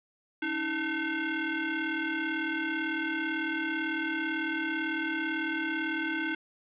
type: ring-modulated tone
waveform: sawtooth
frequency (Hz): 604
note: D5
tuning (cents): +48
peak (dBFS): -22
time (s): 0.42-6.35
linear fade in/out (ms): 5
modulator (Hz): 925
effects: resampled to 8000 Hz + 9-bit